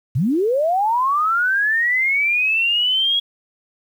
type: linear sweep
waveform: sine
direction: up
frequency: 105.4 to 3330 Hz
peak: -15 dBFS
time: 0.15-3.2 s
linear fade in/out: 10 ms
effects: 8-bit